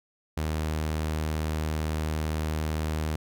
sawtooth tone, 77.78 Hz, D#2, in tune, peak -23 dBFS, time 0.37-3.16 s, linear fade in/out 5 ms, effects none

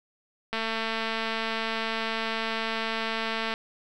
click train, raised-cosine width 0.3 ms, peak -14 dBFS, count 675, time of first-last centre 0.53-3.539 s, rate 224 Hz, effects none

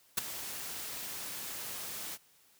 white noise with ADSR envelope, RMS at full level -27 dBFS, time 0.17-2.18 s, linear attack 10 ms, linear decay 13 ms, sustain -14 dB, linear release 42 ms, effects white hiss -65 dBFS RMS until 2.59 s + high-pass 60 Hz 12 dB/octave

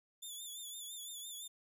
15% pulse tone with vibrato, 3496 Hz, A7, 12 cents flat, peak -38 dBFS, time 0.22-1.48 s, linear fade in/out 10 ms, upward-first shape sine, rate 5.9 Hz, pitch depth 69 cents each way, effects none

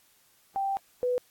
sine tone pair in turn, 784 / 495.6 Hz, G5 / B4, 0 / +6 cents, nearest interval minor sixth, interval 794 cents, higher first, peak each -26 / -24 dBFS, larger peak second, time 0.56-0.77 / 1.03-1.18 s, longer first, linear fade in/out 0 ms, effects white hiss -63 dBFS RMS until 1.3 s + AAC 64 kbps

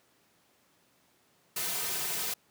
white noise with comb filter, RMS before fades -33 dBFS, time 1.56-2.34 s, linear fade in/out 5 ms, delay 3.6 ms, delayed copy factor -0.7, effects pink hiss -67 dBFS RMS until 2.5 s + high-pass 150 Hz 12 dB/octave

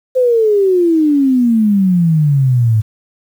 sine exponential sweep, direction down, 521 to 106.2 Hz, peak -8 dBFS, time 0.15-2.82 s, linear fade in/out 20 ms, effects 7-bit

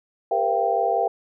sine tone cluster, 398.8 / 468.5 / 514 / 683 / 783 Hz, G4 / A#4 / C5 / F5 / G5, +30 / +9 / -31 / -39 / -2 cents, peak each -29 / -26 / -29 / -23 / -23 dBFS, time 0.31-1.08 s, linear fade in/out 5 ms, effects none

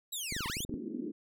15% pulse linear two-way sweep, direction down then up, 3951 to 872 to 3783 Hz, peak -29 dBFS, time 0.12-0.65 s, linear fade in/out 10 ms, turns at 0.47 s
clicks, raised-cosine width 3 ms, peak -27 dBFS, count 10, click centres 0.324 / 0.365 / 0.407 / 0.459 / 0.499 / 0.569 / 0.605 / 0.649 / 0.695 / 0.74 s
pink band-pass noise, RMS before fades -39 dBFS, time 0.69-1.12 s, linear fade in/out 10 ms, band 210 to 370 Hz, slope 48 dB/octave
effects none

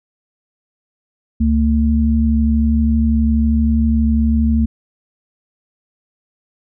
sine tone pair together, 70.97 / 225.3 Hz, C#2 / A3, +41 / +41 cents, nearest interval octave + minor sixth, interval 2000 cents, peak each -14 dBFS, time 1.4-4.66 s, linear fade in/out 10 ms, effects none

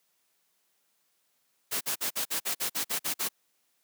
white noise bursts, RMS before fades -30 dBFS, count 11, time 1.71-3.29 s, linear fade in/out 20 ms, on 100 ms, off 48 ms, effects white hiss -73 dBFS RMS until 3.83 s + high-pass 150 Hz 12 dB/octave

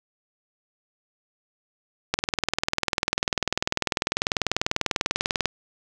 click train, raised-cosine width 0.2 ms, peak -4 dBFS, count 68, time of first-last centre 2.14-5.457 s, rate 20.2 Hz, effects none

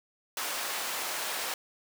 pink high-pass noise, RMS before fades -34 dBFS, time 0.37-1.54 s, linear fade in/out 2 ms, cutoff 710 Hz, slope 12 dB/octave, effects none

